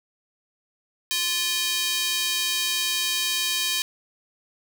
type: tone with high-pass filter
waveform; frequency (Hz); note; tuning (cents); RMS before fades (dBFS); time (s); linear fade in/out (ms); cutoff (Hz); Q
square; 349.2; F4; 0; -25; 1.11-3.82; 0; 3300; 1.4
effects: none